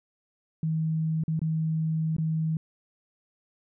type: tone with dropouts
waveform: sine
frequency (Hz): 159.3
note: D#3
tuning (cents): +41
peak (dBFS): -24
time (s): 0.63-2.57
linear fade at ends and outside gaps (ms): 2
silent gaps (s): 1.237-1.28 / 1.393-1.416 / 2.166-2.183
effects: none